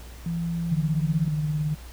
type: tone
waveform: sine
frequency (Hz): 168.1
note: E3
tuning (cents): +34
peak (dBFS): -25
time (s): 0.26-1.28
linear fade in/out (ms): 2
type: tone with tremolo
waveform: sine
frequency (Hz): 151.9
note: D#3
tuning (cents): -41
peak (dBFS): -21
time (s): 0.71-1.75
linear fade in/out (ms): 10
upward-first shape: triangle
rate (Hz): 18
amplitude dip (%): 45
effects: added 60 Hz sine -40 dBFS peak until 1.92 s + pink hiss -48 dBFS RMS until 1.92 s